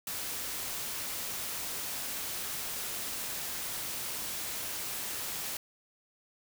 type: noise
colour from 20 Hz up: white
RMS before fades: -37 dBFS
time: 0.07-5.57 s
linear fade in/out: 2 ms
effects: none